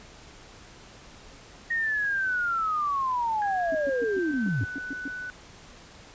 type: linear sweep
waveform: sine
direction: down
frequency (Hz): 1871 to 89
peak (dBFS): -24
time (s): 1.7-4.65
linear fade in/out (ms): 10
type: tone with pitch glide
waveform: sine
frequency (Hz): 1655 to 1491.6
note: G#6 to F#6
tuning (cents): -6 to +14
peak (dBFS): -33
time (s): 3.42-5.3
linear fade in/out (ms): 0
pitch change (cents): -180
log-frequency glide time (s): 3.69-4.68
type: tone bursts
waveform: sine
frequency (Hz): 277.2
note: C#4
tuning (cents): 0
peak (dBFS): -31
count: 10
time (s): 3.72-5.08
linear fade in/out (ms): 2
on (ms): 28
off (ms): 120
effects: pink hiss -49 dBFS RMS until 6.14 s + resampled to 16000 Hz